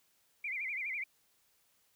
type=tone with vibrato; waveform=sine; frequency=2217 Hz; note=C#7; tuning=in tune; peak=-35 dBFS; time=0.44-1.04 s; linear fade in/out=5 ms; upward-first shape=sine; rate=12 Hz; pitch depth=160 cents each way; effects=white hiss -72 dBFS RMS until 1.95 s